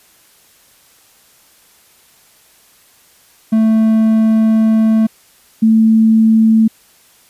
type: tone pair in turn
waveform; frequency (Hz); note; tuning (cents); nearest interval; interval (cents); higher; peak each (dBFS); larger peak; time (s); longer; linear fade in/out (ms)
triangle / sine; 220.9 / 221.9; A3 / A3; +7 / +15; unison; 8; second; -6; neither; 3.52-5.07 / 5.62-6.68; first; 10
effects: white hiss -49 dBFS RMS until 7.29 s + resampled to 32000 Hz